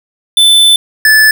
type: tone pair in turn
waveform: square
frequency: 3520 / 1738.3 Hz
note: A7 / A6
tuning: 0 / -21 cents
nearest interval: octave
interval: 1221 cents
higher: first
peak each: -4 dBFS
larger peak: neither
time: 0.37-0.76 / 1.05-1.31 s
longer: first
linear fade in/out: 2 ms
effects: 7-bit